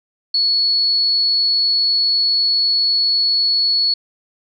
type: tone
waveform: sine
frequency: 4392 Hz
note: C#8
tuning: 17 cents flat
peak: -13 dBFS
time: 0.34-3.94 s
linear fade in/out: 5 ms
effects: none